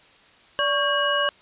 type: tone cluster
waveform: sine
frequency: 580 / 1114 / 1605 / 2908 Hz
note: D5 / C#6 / G6 / F#7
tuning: -22 / +8 / +40 / -31 cents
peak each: -25 dBFS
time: 0.59-1.29 s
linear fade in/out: 0 ms
effects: white hiss -53 dBFS RMS until 1.41 s + resampled to 8000 Hz